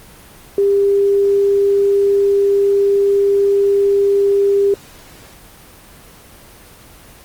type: tone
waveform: sine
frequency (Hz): 399.4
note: G4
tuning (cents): +32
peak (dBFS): -10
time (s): 0.58-4.74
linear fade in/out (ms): 2
effects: pink hiss -41 dBFS RMS until 7.24 s + Opus 24 kbps